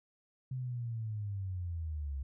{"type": "linear sweep", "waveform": "sine", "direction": "down", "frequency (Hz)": [130.81, 66.1], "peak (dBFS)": -35, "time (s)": [0.51, 2.23], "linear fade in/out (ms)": 5, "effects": []}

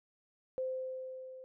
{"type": "tone with level ramp", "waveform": "sine", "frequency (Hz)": 518, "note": "C5", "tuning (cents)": -17, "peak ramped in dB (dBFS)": [-32, -47], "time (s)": [0.58, 1.44], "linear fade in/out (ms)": 0, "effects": []}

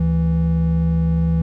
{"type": "tone pair together", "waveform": "triangle", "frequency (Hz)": [73.42, 164.82], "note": ["D2", "E3"], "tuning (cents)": [0, 0], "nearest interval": "octave + major second", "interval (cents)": 1400, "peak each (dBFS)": [-18, -14], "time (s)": [0, 1.42], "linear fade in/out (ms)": 5, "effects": []}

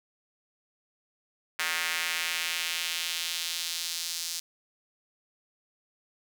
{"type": "tone with high-pass filter sweep", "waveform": "square", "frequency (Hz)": 84, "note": "E2", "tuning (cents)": 33, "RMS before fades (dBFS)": -32, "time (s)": [1.59, 4.4], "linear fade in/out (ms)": 5, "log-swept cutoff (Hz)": [1800, 5000], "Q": 1.5, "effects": []}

